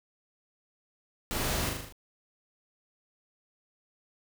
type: noise with echo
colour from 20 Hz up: pink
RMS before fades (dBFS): -33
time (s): 1.31-1.69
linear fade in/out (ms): 0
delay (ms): 39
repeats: 6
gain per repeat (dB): -3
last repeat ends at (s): 1.924
effects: none